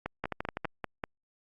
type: two click trains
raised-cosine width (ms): 0.5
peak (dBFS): -17 / -18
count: 6 / 6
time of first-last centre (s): 0.24-0.653 / 0.06-1.038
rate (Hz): 12.1 / 5.11
effects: Opus 48 kbps